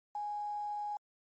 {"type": "tone with quantisation", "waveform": "sine", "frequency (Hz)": 830.6, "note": "G#5", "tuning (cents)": 0, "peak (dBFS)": -35, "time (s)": [0.15, 0.97], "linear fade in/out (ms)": 2, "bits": 10, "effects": ["MP3 32 kbps"]}